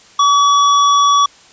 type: tone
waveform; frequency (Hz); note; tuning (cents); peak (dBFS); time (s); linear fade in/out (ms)
square; 1139; C#6; +47; -9; 0.19-1.26; 5
effects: white hiss -44 dBFS RMS until 1.52 s + resampled to 16000 Hz